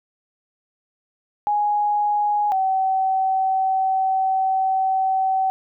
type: tone pair in turn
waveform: sine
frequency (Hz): 830.6 / 763.2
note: G#5 / G5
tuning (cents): 0 / -47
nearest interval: minor second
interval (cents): 147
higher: first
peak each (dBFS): -17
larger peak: neither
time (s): 1.47-2.52 / 2.52-5.5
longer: second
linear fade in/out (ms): 0
effects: none